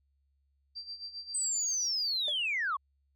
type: tone with tremolo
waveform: sine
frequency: 4699 Hz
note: D8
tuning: in tune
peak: -37 dBFS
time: 0.75-1.95 s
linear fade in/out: 20 ms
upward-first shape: sine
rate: 7.5 Hz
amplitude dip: 75%
type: linear sweep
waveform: sine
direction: down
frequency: 8280 to 1046.5 Hz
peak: -28 dBFS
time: 1.34-2.77 s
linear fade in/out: 10 ms
type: tone with exponential decay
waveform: triangle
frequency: 595 Hz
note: D5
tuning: 22 cents sharp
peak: -32 dBFS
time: 2.28-2.37 s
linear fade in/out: 1 ms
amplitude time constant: 18 ms
effects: tanh soft clip ceiling -24 dBFS + added 69 Hz sine -70 dBFS peak until 3.15 s